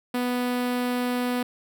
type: tone with notch filter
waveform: sawtooth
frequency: 246.9 Hz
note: B3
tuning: in tune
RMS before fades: -26 dBFS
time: 0.14-1.43 s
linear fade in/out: 5 ms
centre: 6500 Hz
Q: 1.6
effects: none